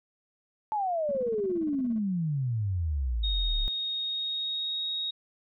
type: exponential sweep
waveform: sine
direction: down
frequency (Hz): 880 to 32.44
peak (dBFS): -26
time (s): 0.72-3.68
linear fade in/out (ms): 0
type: tone bursts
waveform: triangle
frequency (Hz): 218.2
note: A3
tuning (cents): -14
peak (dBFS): -35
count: 16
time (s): 1.09-1.983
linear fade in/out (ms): 0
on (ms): 23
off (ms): 35
type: tone with pitch glide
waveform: sine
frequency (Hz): 3729 to 3766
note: A#7 to A#7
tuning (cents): 0 to +17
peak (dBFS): -29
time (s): 3.23-5.11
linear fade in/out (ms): 10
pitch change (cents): +17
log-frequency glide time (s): 4.03-4.83
effects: none